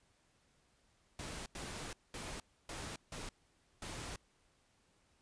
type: noise bursts at uneven times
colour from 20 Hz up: pink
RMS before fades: -45 dBFS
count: 6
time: 1.19-1.46 / 1.55-1.93 / 2.14-2.4 / 2.69-2.96 / 3.12-3.29 / 3.82-4.16 s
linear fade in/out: 2 ms
effects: pink hiss -73 dBFS RMS until 5.21 s + resampled to 22050 Hz